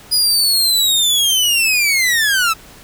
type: linear sweep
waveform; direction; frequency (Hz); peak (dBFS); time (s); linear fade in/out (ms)
sawtooth; down; 4978 to 1281; -9; 0.11-2.54; 20
effects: pink hiss -41 dBFS RMS until 2.83 s